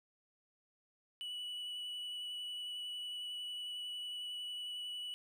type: tone with vibrato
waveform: triangle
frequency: 2951 Hz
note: F#7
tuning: 5 cents flat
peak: -39 dBFS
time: 1.21-5.14 s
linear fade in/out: 0 ms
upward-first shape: square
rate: 11 Hz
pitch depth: 9 cents each way
effects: none